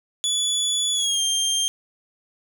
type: tone with pitch glide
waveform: 25% pulse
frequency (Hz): 3432 to 3184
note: A7 to G7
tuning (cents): -44 to +26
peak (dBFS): -16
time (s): 0.24-1.68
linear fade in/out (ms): 0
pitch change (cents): -130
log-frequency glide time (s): 0.93-1.21
effects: none